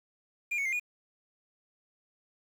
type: tone with pitch steps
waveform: triangle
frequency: 2405 / 2218 / 2104 / 2449 Hz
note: D7 / C#7 / C7 / D#7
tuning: +41 / 0 / +9 / -28 cents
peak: -27 dBFS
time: 0.51-0.798 s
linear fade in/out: 10 ms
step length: 72 ms
effects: 9-bit